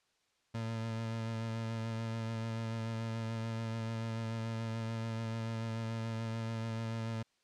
30% pulse tone with vibrato, 113.1 Hz, A2, 48 cents sharp, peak -33 dBFS, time 0.54-7.23 s, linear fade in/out 10 ms, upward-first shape sine, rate 6.9 Hz, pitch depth 21 cents each way, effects white hiss -75 dBFS RMS until 7.43 s + low-pass 6000 Hz 12 dB/octave

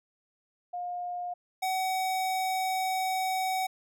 sine / square tone pair in turn, 711 / 753.3 Hz, F5 / F#5, +31 / +31 cents, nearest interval minor second, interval 100 cents, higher second, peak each -32 / -28 dBFS, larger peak second, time 0.73-1.34 / 1.62-3.67 s, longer second, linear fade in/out 10 ms, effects none

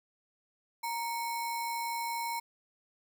sine tone with sample-and-hold, 932.3 Hz, A#5, in tune, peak -32 dBFS, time 0.83-2.4 s, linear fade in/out 10 ms, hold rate 3150 Hz, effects none

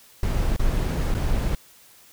brown noise with dropouts, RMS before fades -22 dBFS, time 0.23-1.55 s, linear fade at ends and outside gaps 2 ms, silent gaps 0.564-0.594 / 1.142-1.148 s, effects white hiss -52 dBFS RMS until 2.12 s

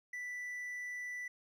triangle tone, 1975.5 Hz, B6, in tune, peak -38 dBFS, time 0.13-1.28 s, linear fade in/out 5 ms, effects none

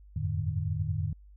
sine tone cluster, 86.2 / 95.5 / 107.7 / 150.1 Hz, F2 / G2 / A2 / D3, -22 / -45 / -37 / +38 cents, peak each -33 / -35 / -33 / -33 dBFS, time 0.16-1.13 s, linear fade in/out 5 ms, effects added 50 Hz sine -50 dBFS peak until 1.36 s

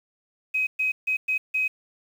sine tone bursts at uneven times, 2529 Hz, D#7, 28 cents sharp, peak -21 dBFS, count 5, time 0.54-0.67 / 0.79-0.92 / 1.07-1.17 / 1.28-1.38 / 1.54-1.68 s, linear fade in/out 10 ms, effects 8-bit

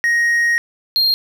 triangle tone pair in turn, 1876 / 4211 Hz, A#6 / C8, +11 / +10 cents, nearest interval octave + major second, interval 1399 cents, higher second, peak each -11 dBFS, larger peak neither, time 0.04-0.58 / 0.96-1.14 s, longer first, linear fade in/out 0 ms, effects none

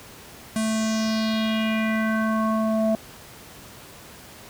square tone with low-pass filter sweep, 220 Hz, A3, in tune, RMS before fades -23 dBFS, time 0.56-2.95 s, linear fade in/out 0 ms, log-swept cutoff 9500 to 650 Hz, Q 3.3, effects pink hiss -44 dBFS RMS until 4.49 s + high-pass 60 Hz 12 dB/octave

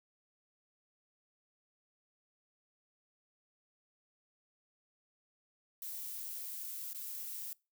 violet noise with dropouts, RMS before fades -43 dBFS, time 5.82-7.53 s, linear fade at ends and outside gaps 1 ms, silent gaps 6.932-6.947 s, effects noise-tail reverb RT60 0.3 s tail -25 dB re dry

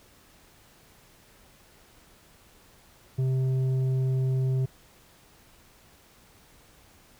triangle tone with tanh clipping, 130.81 Hz, C3, in tune, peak -24 dBFS, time 3.18-4.66 s, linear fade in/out 10 ms, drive 11 dB, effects pink hiss -57 dBFS RMS until 7.19 s

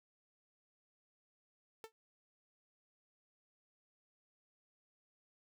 sawtooth tone with exponential decay, 445.1 Hz, A4, 20 cents sharp, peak -40 dBFS, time 1.84-1.92 s, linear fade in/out 0 ms, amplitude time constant 16 ms, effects none

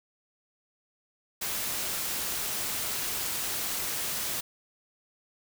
white noise, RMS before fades -32 dBFS, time 1.41-4.41 s, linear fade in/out 10 ms, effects none

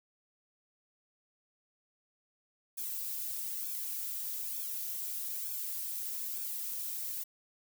violet noise with flanger, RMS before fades -38 dBFS, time 2.77-7.24 s, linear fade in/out 10 ms, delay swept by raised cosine 1 to 3.2 ms, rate 1.1 Hz, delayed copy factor -0.8, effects none

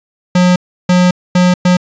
square tone bursts at uneven times, 180 Hz, F#3, 47 cents flat, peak -7 dBFS, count 4, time 0.35-0.56 / 0.89-1.11 / 1.35-1.54 / 1.65-1.77 s, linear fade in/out 5 ms, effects resampled to 16000 Hz + 7-bit

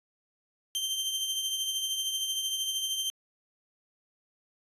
sawtooth tone with tremolo, 3136 Hz, G7, in tune, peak -24 dBFS, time 0.75-3.1 s, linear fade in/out 0 ms, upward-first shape triangle, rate 13 Hz, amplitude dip 50%, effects resampled to 32000 Hz

